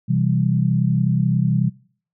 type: chord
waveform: sine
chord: C major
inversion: none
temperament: equal with one note detuned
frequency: 128.42 / 164.81 / 196 Hz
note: C3 / E3 / G3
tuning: -32 / 0 / 0 cents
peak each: -19 / -20 / -22 dBFS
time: 0.08-1.7 s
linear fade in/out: 20 ms
effects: noise-tail reverb RT60 0.5 s tail -22 dB re dry